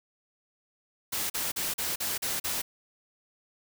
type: noise bursts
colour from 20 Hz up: white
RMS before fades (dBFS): -31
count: 7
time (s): 1.12-2.62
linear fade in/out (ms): 10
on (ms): 180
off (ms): 40
effects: none